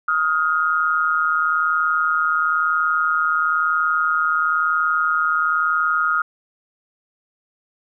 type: tone pair together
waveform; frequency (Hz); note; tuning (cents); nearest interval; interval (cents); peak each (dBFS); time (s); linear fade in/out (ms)
sine; 1255 / 1416; D#6 / F6; +15 / +23; major second; 208; -19; 0.08-6.22; 5
effects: none